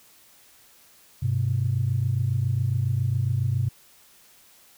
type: tone pair together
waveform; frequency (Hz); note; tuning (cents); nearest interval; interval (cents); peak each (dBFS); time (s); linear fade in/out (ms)
sine; 100 / 127.28; G2 / C3; +35 / -47; major third; 418; -24 / -23; 1.22-3.69; 10
effects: tanh soft clip ceiling -13 dBFS + white hiss -55 dBFS RMS until 4.77 s